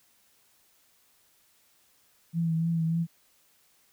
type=tone with vibrato; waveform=sine; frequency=164.81 Hz; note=E3; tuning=in tune; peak=-24 dBFS; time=2.33-3.07 s; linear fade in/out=50 ms; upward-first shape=triangle; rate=3.4 Hz; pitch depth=38 cents each way; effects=white hiss -65 dBFS RMS until 3.92 s